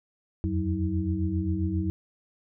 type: tone cluster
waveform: sine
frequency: 81.7 / 89.2 / 186.1 / 320.6 Hz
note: E2 / F2 / F#3 / E4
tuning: -15 / +37 / +10 / -48 cents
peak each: -32 / -28 / -31 / -31 dBFS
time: 0.44-1.9 s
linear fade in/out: 0 ms
effects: none